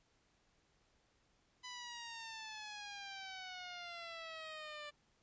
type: exponential sweep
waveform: 10% pulse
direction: down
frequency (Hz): 1002 to 587.3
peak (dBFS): -38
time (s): 1.63-4.91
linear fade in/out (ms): 20
effects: pink hiss -75 dBFS RMS until 5.22 s + resampled to 16000 Hz